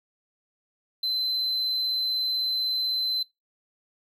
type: tone with amplitude modulation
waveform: triangle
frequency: 4061 Hz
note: B7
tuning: 48 cents sharp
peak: -22 dBFS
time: 1.03-3.23 s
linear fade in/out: 5 ms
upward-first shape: sine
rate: 116 Hz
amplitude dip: 25%
effects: noise-tail reverb RT60 0.2 s tail -23 dB re dry